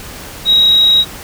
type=tone; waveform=sine; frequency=3817 Hz; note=A#7; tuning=40 cents sharp; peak=-5 dBFS; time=0.45-1.05 s; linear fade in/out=50 ms; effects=tanh soft clip ceiling -1 dBFS + pink hiss -30 dBFS RMS until 1.23 s